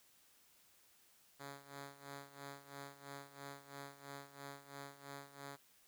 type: tone with tremolo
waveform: 5% pulse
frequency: 140.1 Hz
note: C#3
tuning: 19 cents sharp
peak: -36 dBFS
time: 1.39-5.57 s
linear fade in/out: 20 ms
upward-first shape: sine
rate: 3 Hz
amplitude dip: 80%
effects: white hiss -69 dBFS RMS until 5.87 s